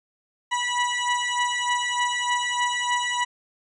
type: beating tone pair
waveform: 20% pulse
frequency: 975 / 978.3 Hz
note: B5 / B5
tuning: -23 / -17 cents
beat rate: 3.3 Hz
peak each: -20 / -21 dBFS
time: 0.51-3.25 s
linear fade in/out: 20 ms
effects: resampled to 22050 Hz